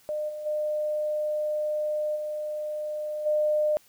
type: tone with level steps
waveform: sine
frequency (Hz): 605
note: D#5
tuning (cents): -49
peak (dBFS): -27 / -33 / -25 / -29 / -21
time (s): 0.09-3.77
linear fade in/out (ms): 0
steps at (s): 0.28 / 0.45 / 2.15 / 3.25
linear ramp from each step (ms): 20
effects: white hiss -59 dBFS RMS until 3.88 s